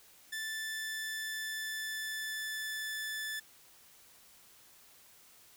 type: tone with pitch glide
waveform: sawtooth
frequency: 1760 to 1746.8 Hz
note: A6 to A6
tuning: 0 to -13 cents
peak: -33 dBFS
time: 0.32-3.4 s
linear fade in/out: 10 ms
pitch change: -13 cents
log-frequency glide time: 0.58-3.01 s
effects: white hiss -60 dBFS RMS until 5.56 s